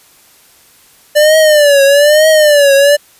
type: tone with vibrato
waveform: square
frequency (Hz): 590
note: D5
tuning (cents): +8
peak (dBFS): -5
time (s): 1.15-2.97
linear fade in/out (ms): 20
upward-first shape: triangle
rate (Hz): 1.1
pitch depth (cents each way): 130
effects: white hiss -45 dBFS RMS until 3.19 s + resampled to 32000 Hz